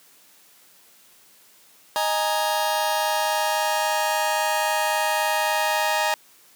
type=chord; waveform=sawtooth; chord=D# suspended fourth; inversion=none; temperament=just; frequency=622.3 / 829.7 / 933.4 Hz; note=D#5 / G#5 / A#5; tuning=0 / -2 / +2 cents; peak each=-22 / -21 / -21 dBFS; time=1.96-6.14 s; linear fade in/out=0 ms; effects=white hiss -54 dBFS RMS until 6.55 s + high-pass 150 Hz 12 dB/octave